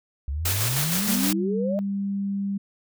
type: exponential sweep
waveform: sine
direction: up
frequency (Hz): 66 to 622.3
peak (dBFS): -25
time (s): 0.28-1.79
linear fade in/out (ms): 0
type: noise with tremolo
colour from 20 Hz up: white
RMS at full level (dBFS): -25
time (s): 0.45-1.33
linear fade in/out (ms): 5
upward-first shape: square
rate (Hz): 6.4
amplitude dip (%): 30
type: tone with pitch glide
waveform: sine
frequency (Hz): 194.8 to 198.43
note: G3 to G3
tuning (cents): -11 to +21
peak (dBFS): -24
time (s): 1.07-2.58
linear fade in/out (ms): 10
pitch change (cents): +32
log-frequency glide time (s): 1.59-1.72
effects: none